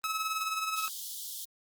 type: tone with tremolo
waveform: sawtooth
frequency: 1290 Hz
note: E6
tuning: 38 cents flat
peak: -25 dBFS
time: 0.04-0.88 s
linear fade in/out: 0 ms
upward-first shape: sine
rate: 19 Hz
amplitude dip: 50%
type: high-pass noise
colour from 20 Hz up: white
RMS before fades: -40 dBFS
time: 0.76-1.45 s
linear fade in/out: 5 ms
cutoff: 3100 Hz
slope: 96 dB/octave
effects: Opus 32 kbps